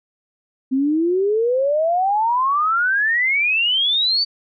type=exponential sweep; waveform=sine; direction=up; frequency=256.7 to 4630 Hz; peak=-15 dBFS; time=0.71-4.25 s; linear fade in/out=20 ms; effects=none